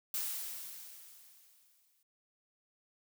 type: noise with exponential decay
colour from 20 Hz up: blue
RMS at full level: -35 dBFS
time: 0.14-2.03 s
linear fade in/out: 2 ms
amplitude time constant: 410 ms
effects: none